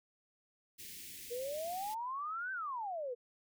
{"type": "band-stop noise", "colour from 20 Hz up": "white", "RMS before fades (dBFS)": -49, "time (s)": [0.78, 1.95], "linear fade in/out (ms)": 20, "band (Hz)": [420, 1900], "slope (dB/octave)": 48}
{"type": "exponential two-way sweep", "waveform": "sine", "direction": "up then down", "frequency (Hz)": [467.6, 1568, 467.6], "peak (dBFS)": -37, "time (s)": [1.3, 3.15], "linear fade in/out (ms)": 20, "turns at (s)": 2.52}
{"effects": []}